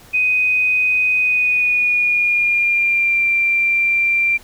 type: tone with pitch glide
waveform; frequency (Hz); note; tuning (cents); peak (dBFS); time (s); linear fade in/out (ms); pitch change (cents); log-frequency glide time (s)
sine; 2500 to 2365; D#7 to D7; +8 to +12; -13; 0.13-4.38; 20; -96; 1.19-3.25
effects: pink hiss -45 dBFS RMS until 4.43 s